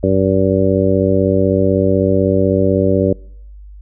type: harmonic tone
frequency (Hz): 96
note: G2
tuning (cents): -36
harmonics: 1 / 2 / 3 / 4 / 5 / 6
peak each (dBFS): -18 / -18 / -18 / -18 / -18 / -18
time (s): 0.03-3.13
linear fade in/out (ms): 5
effects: noise-tail reverb RT60 0.7 s tail -26 dB re dry + added 50 Hz sine -33 dBFS peak until 3.81 s